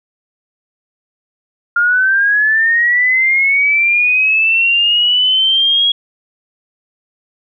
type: linear sweep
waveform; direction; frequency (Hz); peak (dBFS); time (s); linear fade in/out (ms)
sine; up; 1400 to 3322; -9; 1.76-5.92; 5
effects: none